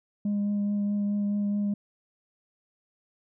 sine tone with vibrato, 204.4 Hz, G#3, 27 cents flat, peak -22 dBFS, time 0.25-1.74 s, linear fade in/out 5 ms, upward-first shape triangle, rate 4.7 Hz, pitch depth 14 cents each way, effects tanh soft clip ceiling -23 dBFS

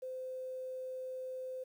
sine tone, 515 Hz, C5, 28 cents flat, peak -39 dBFS, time 0.02-1.64 s, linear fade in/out 10 ms, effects 11-bit

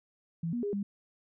sine tone with pitch steps, 166.4 / 239.8 / 408.1 / 201.1 Hz, E3 / A#3 / G#4 / G3, +17 / +49 / -30 / +44 cents, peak -30 dBFS, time 0.43-0.83 s, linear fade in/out 5 ms, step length 100 ms, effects none

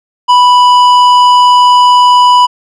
sine tone with tanh clipping, 987.8 Hz, B5, in tune, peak -4 dBFS, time 0.28-2.47 s, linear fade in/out 20 ms, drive 11 dB, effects none

